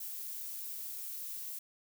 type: noise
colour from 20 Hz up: violet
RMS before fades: -42 dBFS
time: 0-1.59 s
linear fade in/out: 5 ms
effects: none